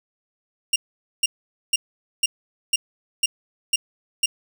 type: tone bursts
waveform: 20% pulse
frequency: 2794 Hz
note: F7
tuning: in tune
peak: -11 dBFS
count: 8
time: 0.73-4.26 s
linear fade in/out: 5 ms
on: 30 ms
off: 470 ms
effects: none